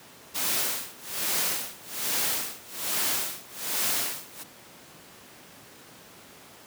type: noise with tremolo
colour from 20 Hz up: white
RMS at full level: -26 dBFS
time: 0.34-4.44 s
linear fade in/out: 20 ms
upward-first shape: sine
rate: 1.2 Hz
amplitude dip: 95%
effects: pink hiss -49 dBFS RMS until 6.66 s + high-pass 150 Hz 12 dB/octave